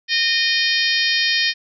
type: harmonic tone with a mistuned harmonic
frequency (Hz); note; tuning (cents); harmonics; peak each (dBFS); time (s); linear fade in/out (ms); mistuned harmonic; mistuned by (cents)
614; D#5; -23; 3 / 4 / 5 / 6 / 7 / 8 / 9; -21 / -23 / -24 / -25 / -24 / -24 / -26; 0.08-1.54; 50; 5; +29
effects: none